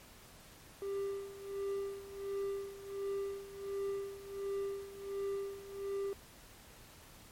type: tone with tremolo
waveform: triangle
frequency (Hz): 395.7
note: G4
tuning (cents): +16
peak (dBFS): -32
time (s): 0.82-6.13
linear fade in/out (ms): 0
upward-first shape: sine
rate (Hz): 1.4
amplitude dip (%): 80
effects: pink hiss -57 dBFS RMS until 7.31 s + MP3 64 kbps